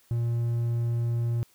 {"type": "tone", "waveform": "triangle", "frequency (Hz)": 117.7, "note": "A#2", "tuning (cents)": 17, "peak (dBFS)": -22, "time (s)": [0.11, 1.43], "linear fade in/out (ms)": 0, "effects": ["white hiss -62 dBFS RMS until 1.54 s"]}